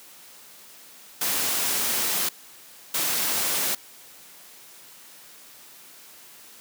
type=noise bursts at uneven times; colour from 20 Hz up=white; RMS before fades=-25 dBFS; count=2; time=1.21-2.29 / 2.94-3.75 s; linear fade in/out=5 ms; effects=white hiss -48 dBFS RMS until 6.6 s + high-pass 150 Hz 12 dB/octave

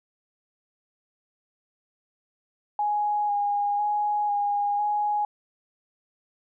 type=tone with vibrato; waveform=sine; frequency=825 Hz; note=G#5; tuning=12 cents flat; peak=-22 dBFS; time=2.79-5.25 s; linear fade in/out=2 ms; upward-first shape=square; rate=1 Hz; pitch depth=16 cents each way; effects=none

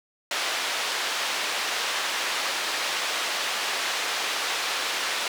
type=band-pass noise; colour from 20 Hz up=white; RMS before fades=-28 dBFS; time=0.31-5.28 s; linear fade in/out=2 ms; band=530 to 4000 Hz; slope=12 dB/octave; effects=none

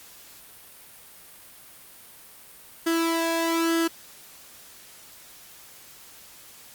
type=tone with flanger; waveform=sawtooth; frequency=330.9 Hz; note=E4; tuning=7 cents sharp; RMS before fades=-24 dBFS; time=2.86-3.88 s; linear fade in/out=10 ms; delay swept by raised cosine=0.62 to 1.19 ms; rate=1.1 Hz; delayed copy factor=+0.65; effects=white hiss -48 dBFS RMS until 6.74 s + Opus 48 kbps

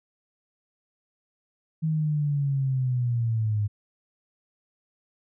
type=linear sweep; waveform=sine; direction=down; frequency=160 to 102.4 Hz; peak=-22 dBFS; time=1.82-3.68 s; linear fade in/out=20 ms; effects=none

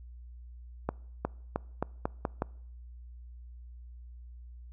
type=accelerating click train; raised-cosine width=1 ms; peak=-15 dBFS; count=7; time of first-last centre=0.89-2.421 s; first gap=360 ms; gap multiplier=0.86; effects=noise-tail reverb RT60 0.7 s tail -25 dB re dry + added 60 Hz sine -45 dBFS peak until 4.72 s

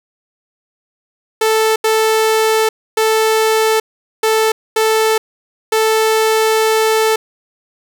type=tone bursts at uneven times; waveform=sawtooth; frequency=440 Hz; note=A4; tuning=in tune; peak=-7 dBFS; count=6; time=1.41-1.76 / 1.84-2.69 / 2.97-3.8 / 4.23-4.52 / 4.76-5.18 / 5.72-7.16 s; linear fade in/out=5 ms; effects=none

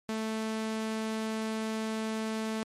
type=tone; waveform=sawtooth; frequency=220 Hz; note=A3; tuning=in tune; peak=-27 dBFS; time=0.09-2.63 s; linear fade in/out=0 ms; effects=low-pass 10000 Hz 12 dB/octave + MP3 64 kbps

